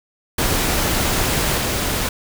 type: noise with level steps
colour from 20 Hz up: pink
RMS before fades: -19 / -21 dBFS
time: 0.38-2.09 s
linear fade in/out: 5 ms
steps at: 1.57 s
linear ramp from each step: 5 ms
effects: none